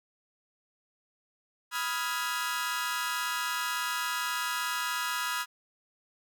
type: chord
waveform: sawtooth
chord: F half-diminished seventh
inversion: second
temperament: equal with one note detuned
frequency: 987.8 / 1260.4 / 1396.9 / 1661.2 Hz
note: Cb6 / Eb6 / F6 / Ab6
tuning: 0 / +22 / 0 / 0 cents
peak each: -32 dBFS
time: 1.71-5.46 s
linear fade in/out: 50 ms
effects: none